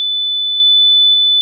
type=tone with level steps; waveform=sine; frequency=3497 Hz; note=A7; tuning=11 cents flat; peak=-14 / -6 / -8 dBFS; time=0-1.41 s; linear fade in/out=0 ms; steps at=0.6 / 1.14 s; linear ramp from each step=2 ms; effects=none